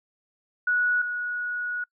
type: tone pair in turn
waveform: sine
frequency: 1466 / 1459.5 Hz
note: F#6 / F#6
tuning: -16 / -24 cents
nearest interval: unison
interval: 8 cents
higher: first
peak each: -20 / -27 dBFS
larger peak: first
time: 0.67-1.02 / 1.02-1.84 s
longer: second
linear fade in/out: 5 ms
effects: noise-tail reverb RT60 0.1 s tail -26 dB re dry